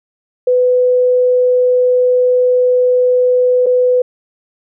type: tone with dropouts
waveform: sine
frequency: 499.6 Hz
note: B4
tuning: 20 cents sharp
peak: -8 dBFS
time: 0.47-4.02 s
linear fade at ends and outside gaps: 5 ms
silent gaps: 3.661-3.665 s
effects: none